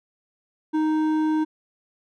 sine tone with hard clipping, 311.1 Hz, D#4, in tune, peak -21 dBFS, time 0.73-1.45 s, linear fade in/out 20 ms, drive 8 dB, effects none

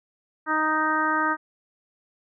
harmonic tone, 311.1 Hz, D#4, in tune, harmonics 1 / 2 / 3 / 4 / 5 / 6, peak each -29 / -34 / -27 / -25 / -26 / -32 dBFS, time 0.46-1.37 s, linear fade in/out 50 ms, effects none

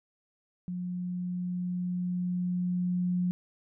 sine tone with level ramp, 179.2 Hz, F3, 45 cents sharp, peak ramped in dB -32 to -25 dBFS, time 0.68-3.31 s, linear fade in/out 0 ms, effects none

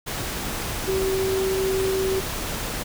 sine tone in noise, 382.2 Hz, G4, 44 cents flat, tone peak -21 dBFS, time 0.87-2.21 s, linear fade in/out 20 ms, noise pink, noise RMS -29 dBFS, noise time 0.06-2.84 s, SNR +5 dB, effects none

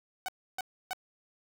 sawtooth tone bursts, 749 Hz, F#5, 21 cents sharp, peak -29 dBFS, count 3, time 0.26-0.932 s, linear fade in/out 0 ms, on 24 ms, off 300 ms, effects none

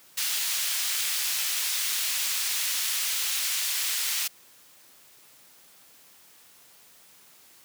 pink high-pass noise, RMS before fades -28 dBFS, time 0.17-4.28 s, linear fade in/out 10 ms, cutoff 2800 Hz, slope 12 dB/octave, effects white hiss -55 dBFS RMS until 7.64 s + high-pass 100 Hz 12 dB/octave

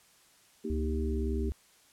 sine chord, Eb major, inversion second, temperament equal, 233.1 / 311.1 / 392 Hz, Bb3 / Eb4 / G4, 0 / 0 / 0 cents, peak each -36 / -39 / -36 dBFS, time 0.64-1.5 s, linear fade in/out 10 ms
sine tone with pitch glide, 70.9 to 67.78 Hz, C#2 to C#2, +40 to -38 cents, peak -30 dBFS, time 0.7-1.52 s, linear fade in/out 0 ms, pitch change -78 cents, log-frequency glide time 1.01-1.26 s
effects white hiss -62 dBFS RMS until 1.92 s + low-pass 11000 Hz 12 dB/octave

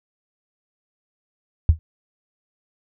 sine tone with exponential decay, 80.2 Hz, E2, 47 cents flat, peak -5 dBFS, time 1.69-1.79 s, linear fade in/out 0 ms, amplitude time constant 20 ms, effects none

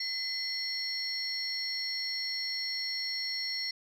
sine tone cluster, 2029 / 4331 / 5460 Hz, B6 / C#8 / F8, +46 / -41 / -40 cents, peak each -38 / -34 / -35 dBFS, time 0-3.71 s, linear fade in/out 5 ms, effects tanh soft clip ceiling -25 dBFS

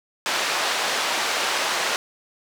pink band-pass noise, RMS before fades -24 dBFS, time 0.26-1.96 s, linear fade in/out 0 ms, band 700 to 6000 Hz, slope 12 dB/octave, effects none

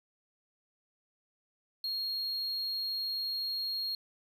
triangle tone, 4267 Hz, C8, 33 cents sharp, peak -31 dBFS, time 1.84-3.95 s, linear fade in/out 2 ms, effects 12-bit

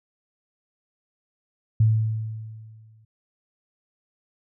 sine tone with exponential decay, 110 Hz, A2, in tune, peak -13 dBFS, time 1.8-3.05 s, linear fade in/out 5 ms, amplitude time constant 270 ms, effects none

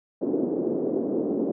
pink band-pass noise, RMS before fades -26 dBFS, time 0.21-1.52 s, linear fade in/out 10 ms, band 260 to 440 Hz, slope 24 dB/octave, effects none

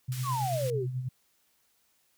sine tone with tremolo, 127.7 Hz, C3, 42 cents flat, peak -28 dBFS, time 0.08-1.09 s, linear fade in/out 10 ms, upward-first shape sine, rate 9.2 Hz, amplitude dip 55%
white band-pass noise, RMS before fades -43 dBFS, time 0.12-0.7 s, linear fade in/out 0 ms, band 1600 to 13000 Hz, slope 12 dB/octave
sine exponential sweep, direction down, 1198 to 349.2 Hz, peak -29 dBFS, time 0.23-0.87 s, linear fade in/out 50 ms
effects white hiss -70 dBFS RMS until 2.17 s

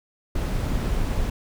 brown noise, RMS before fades -24 dBFS, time 0.35-1.3 s, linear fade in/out 5 ms, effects none

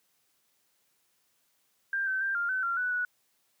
sine tone with pitch steps, 1589 / 1537 / 1582 / 1399 / 1521 / 1380 / 1485 / 1471 Hz, G6 / G6 / G6 / F6 / F#6 / F6 / F#6 / F#6, +23 / -35 / +15 / +3 / +47 / -21 / +6 / -11 cents, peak -27 dBFS, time 1.93-3.05 s, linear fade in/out 2 ms, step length 140 ms, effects white hiss -72 dBFS RMS until 3.6 s + high-pass 100 Hz 12 dB/octave

